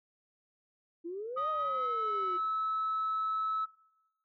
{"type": "exponential two-way sweep", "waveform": "sine", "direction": "up then down", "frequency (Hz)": [326.4, 627, 350], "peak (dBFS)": -36, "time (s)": [1.04, 2.38], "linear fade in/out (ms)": 20, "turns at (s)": 1.49}
{"type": "tone with pitch glide", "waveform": "sine", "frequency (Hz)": [1244.5, 1300.3], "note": ["D#6", "E6"], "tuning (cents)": [0, -24], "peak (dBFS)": -29, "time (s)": [1.36, 3.66], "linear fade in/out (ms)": 20, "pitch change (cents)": 76, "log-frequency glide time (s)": [1.46, 1.97]}
{"effects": ["noise-tail reverb RT60 0.9 s tail -20 dB re dry", "tanh soft clip ceiling -26 dBFS"]}